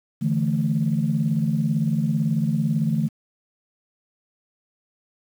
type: chord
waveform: sine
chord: D suspended second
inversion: none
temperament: equal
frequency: 146.83 / 164.81 / 220 Hz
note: D3 / E3 / A3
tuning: 0 / 0 / 0 cents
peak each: -23 dBFS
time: 0.21-3.09 s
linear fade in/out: 20 ms
effects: tanh soft clip ceiling -10 dBFS + 8-bit